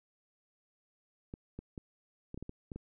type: clicks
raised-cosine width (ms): 3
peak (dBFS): -29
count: 9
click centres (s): 1.339 / 1.59 / 1.778 / 2.344 / 2.376 / 2.426 / 2.494 / 2.718 / 2.76
effects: none